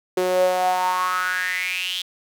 sawtooth tone with high-pass filter sweep, 182.8 Hz, F#3, 21 cents flat, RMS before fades -22 dBFS, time 0.17-2.02 s, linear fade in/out 5 ms, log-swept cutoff 410 to 3400 Hz, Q 7.7, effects none

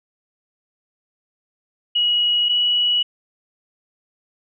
sine tone pair in turn, 2908 / 2930 Hz, F#7 / F#7, -31 / -18 cents, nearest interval unison, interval 13 cents, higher second, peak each -15 dBFS, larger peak neither, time 1.95-2.49 / 2.49-3.03 s, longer neither, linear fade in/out 10 ms, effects none

